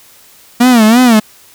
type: tone with vibrato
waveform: 45% pulse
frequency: 233.6 Hz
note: A#3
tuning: 4 cents sharp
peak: -4 dBFS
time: 0.6-1.2 s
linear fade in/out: 10 ms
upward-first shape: sine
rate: 3 Hz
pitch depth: 150 cents each way
effects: white hiss -42 dBFS RMS until 1.54 s